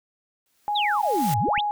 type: noise with exponential growth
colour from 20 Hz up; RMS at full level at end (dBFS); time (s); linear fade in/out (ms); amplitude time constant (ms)
white; -31; 0.46-1.34; 1; 190
type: tone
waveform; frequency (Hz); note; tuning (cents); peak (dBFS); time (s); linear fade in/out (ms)
sine; 830.6; G#5; 0; -22; 0.68-1.71; 0
type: exponential two-way sweep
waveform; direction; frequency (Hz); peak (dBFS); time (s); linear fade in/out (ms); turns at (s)
sine; down then up; 4070 to 98 to 4070; -23; 0.75-1.61; 10; 1.39
type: clicks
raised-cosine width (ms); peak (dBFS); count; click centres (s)
5; -26; 2; 1.486 / 1.579
effects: none